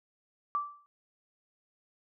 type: tone with exponential decay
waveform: sine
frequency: 1166 Hz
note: D6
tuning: 13 cents flat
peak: -25 dBFS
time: 0.55-0.86 s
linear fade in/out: 0 ms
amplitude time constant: 66 ms
effects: none